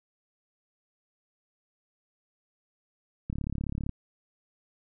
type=click train; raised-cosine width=5 ms; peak=-20 dBFS; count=22; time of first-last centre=3.3-3.893 s; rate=35.4 Hz; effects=none